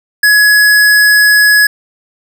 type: tone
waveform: square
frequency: 1685 Hz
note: G#6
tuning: 25 cents sharp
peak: -5 dBFS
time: 0.23-1.67 s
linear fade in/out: 5 ms
effects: none